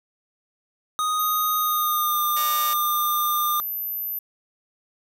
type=tone with pitch glide; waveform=square; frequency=1244.5 to 1204.2 Hz; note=D#6 to D6; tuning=0 to +43 cents; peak=-22 dBFS; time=0.99-3.6 s; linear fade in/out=0 ms; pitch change=-57 cents; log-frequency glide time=1.57-2.23 s
type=tone; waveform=sine; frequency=12120 Hz; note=F#9; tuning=40 cents sharp; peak=-26 dBFS; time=1.19-4.19 s; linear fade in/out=5 ms
type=chord; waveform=5% pulse; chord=D# minor seventh; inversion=third; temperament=just; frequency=560 / 622.3 / 746.7 / 933.4 Hz; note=C#5 / D#5 / F#5 / A#5; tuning=+18 / 0 / +16 / +2 cents; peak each=-28 / -27 / -28 / -24 dBFS; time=2.36-2.74 s; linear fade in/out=10 ms
effects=none